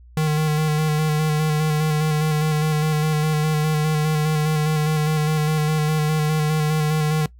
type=tone with vibrato; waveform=square; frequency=153.7 Hz; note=D#3; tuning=21 cents flat; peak=-18 dBFS; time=0.17-7.26 s; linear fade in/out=2 ms; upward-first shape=square; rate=4.9 Hz; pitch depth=23 cents each way; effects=noise-tail reverb RT60 0.1 s tail -19 dB re dry + added 60 Hz sine -43 dBFS peak until 7.39 s